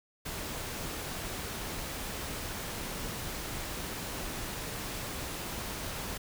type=noise; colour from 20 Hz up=pink; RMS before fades=-38 dBFS; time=0.25-6.18 s; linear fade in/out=10 ms; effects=none